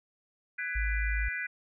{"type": "chord", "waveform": "sine", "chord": "G# half-diminished seventh", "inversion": "third", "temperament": "just", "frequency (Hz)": [1495.1, 1661.2, 1993.5, 2392], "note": ["F#6", "G#6", "B6", "D7"], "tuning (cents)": [18, 0, 16, 31], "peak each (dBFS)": [-37, -39, -36, -39], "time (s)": [0.58, 1.47], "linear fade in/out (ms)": 10}
{"type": "tone", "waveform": "sine", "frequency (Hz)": 54, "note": "A1", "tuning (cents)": -32, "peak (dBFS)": -28, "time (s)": [0.75, 1.29], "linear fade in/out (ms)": 10}
{"effects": []}